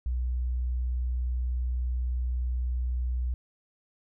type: tone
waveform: sine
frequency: 61.74 Hz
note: B1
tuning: in tune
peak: -26 dBFS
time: 0.06-3.34 s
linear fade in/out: 0 ms
effects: none